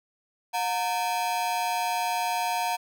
45% pulse ring-modulated tone, 820 Hz, G#5, 22 cents flat, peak -22 dBFS, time 0.53-2.77 s, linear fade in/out 20 ms, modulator 100 Hz, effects none

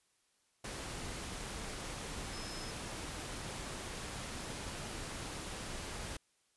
sine tone in noise, 5170 Hz, E8, 34 cents flat, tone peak -49 dBFS, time 2.33-2.71 s, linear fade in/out 5 ms, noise pink, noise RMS -43 dBFS, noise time 0.64-6.17 s, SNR -9 dB, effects white hiss -75 dBFS RMS until 6.56 s + resampled to 24000 Hz

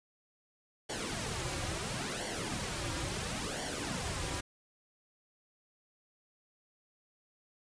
pink noise with flanger, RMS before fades -37 dBFS, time 0.89-4.41 s, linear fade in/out 10 ms, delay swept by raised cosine 0.78 to 4.68 ms, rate 0.73 Hz, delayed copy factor -0.7, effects resampled to 22050 Hz

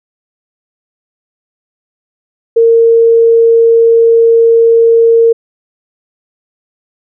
sine tone, 459.4 Hz, A#4, 25 cents flat, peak -3 dBFS, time 2.56-5.33 s, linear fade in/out 10 ms, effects none

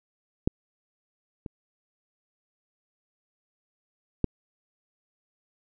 clicks, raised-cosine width 3 ms, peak -9 / -23 / -9 dBFS, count 3, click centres 0.475 / 1.462 / 4.243 s, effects none

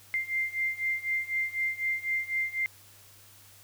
sine beating tone pair, 2093 / 2097 Hz, C7 / C7, 0 / +3 cents, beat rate 4 Hz, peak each -32 / -30 dBFS, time 0.14-2.66 s, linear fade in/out 0 ms, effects added 99 Hz sine -60 dBFS peak until 3.63 s + white hiss -55 dBFS RMS until 3.63 s

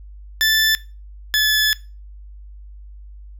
20% pulse tone pair in turn, 1758 / 1724.8 Hz, A6 / A6, -2 / -35 cents, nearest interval unison, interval 33 cents, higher first, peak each -9 dBFS, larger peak neither, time 0.41-0.75 / 1.34-1.73 s, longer second, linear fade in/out 0 ms, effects noise-tail reverb RT60 0.3 s tail -20 dB re dry + added 50 Hz sine -36 dBFS peak until 3.39 s

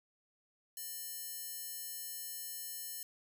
square tone with high-pass filter, 600 Hz, D5, 37 cents sharp, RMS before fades -44 dBFS, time 0.77-3.03 s, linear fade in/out 2 ms, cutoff 8200 Hz, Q 0.64, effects none

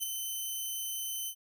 5% pulse tone with ADSR envelope, 3054 Hz, G7, 46 cents flat, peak -21 dBFS, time 0-1.35 s, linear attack 30 ms, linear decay 13 ms, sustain -5 dB, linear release 71 ms, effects none

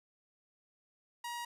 sawtooth tone, 952 Hz, A#5, 36 cents sharp, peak -35 dBFS, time 1.24-1.45 s, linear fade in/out 5 ms, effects resampled to 32000 Hz

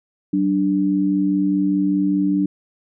sine tone pair together, 189.3 / 294.2 Hz, F#3 / D4, +40 / +3 cents, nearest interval minor sixth, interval 763 cents, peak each -20 / -17 dBFS, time 0.33-2.46 s, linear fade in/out 5 ms, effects none

